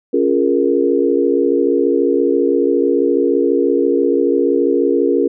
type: chord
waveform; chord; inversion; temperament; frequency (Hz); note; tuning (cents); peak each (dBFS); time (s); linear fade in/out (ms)
sine; Bb minor seventh; first; equal with one note detuned; 277.2 / 349.2 / 415.3 / 469.9; Db4 / F4 / Ab4 / Bb4; 0 / 0 / 0 / +14; -17; 0.13-5.28; 10
effects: none